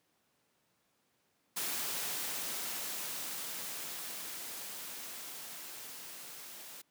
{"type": "noise with level ramp", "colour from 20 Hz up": "white", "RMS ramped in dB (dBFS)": [-36, -49], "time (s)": [1.56, 6.82], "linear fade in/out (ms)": 10, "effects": ["pink hiss -75 dBFS RMS until 6.9 s", "high-pass 150 Hz 12 dB/octave"]}